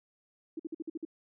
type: tone bursts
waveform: sine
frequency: 322.3 Hz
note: E4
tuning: 39 cents flat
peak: -34 dBFS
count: 7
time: 0.57-1.051 s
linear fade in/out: 5 ms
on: 25 ms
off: 51 ms
effects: none